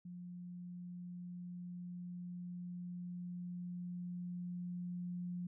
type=tone with level ramp; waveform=sine; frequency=177.3 Hz; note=F3; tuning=26 cents sharp; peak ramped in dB=-46 to -39 dBFS; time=0.05-5.47 s; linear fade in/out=5 ms; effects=none